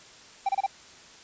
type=tone bursts; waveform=triangle; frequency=784 Hz; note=G5; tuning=in tune; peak=-20 dBFS; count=4; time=0.46-0.664 s; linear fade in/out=5 ms; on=30 ms; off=28 ms; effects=white hiss -50 dBFS RMS until 1.23 s + resampled to 16000 Hz